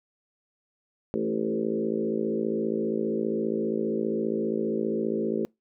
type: harmonic tone with a mistuned harmonic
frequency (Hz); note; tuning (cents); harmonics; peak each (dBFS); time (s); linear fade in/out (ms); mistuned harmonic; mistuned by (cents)
55; A1; 0; 3 / 4 / 5 / 6 / 7 / 8 / 9 / 10; -41 / -30 / -39 / -32 / -30 / -33 / -34 / -41; 1.14-5.45; 0; 7; +17
effects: noise-tail reverb RT60 0.2 s tail -26 dB re dry